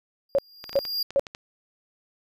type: tone with exponential growth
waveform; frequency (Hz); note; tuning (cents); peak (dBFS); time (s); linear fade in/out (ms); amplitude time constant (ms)
square; 4813; D8; +42; -23; 0.29-1.03; 5; 160
type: tone bursts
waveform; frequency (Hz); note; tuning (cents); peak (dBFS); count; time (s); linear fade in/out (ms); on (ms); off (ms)
sine; 554.4; C#5; 0; -17; 3; 0.35-1.195; 0; 35; 370
type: clicks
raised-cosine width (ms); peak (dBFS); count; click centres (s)
0.2; -20; 8; 0.641 / 0.694 / 0.73 / 0.763 / 0.852 / 1.106 / 1.268 / 1.349
effects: none